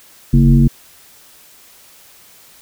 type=tone with frequency modulation; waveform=sine; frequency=140 Hz; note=C#3; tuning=18 cents sharp; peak=-6 dBFS; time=0.33-0.68 s; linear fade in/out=10 ms; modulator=91.5 Hz; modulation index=1.2; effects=white hiss -45 dBFS RMS until 2.61 s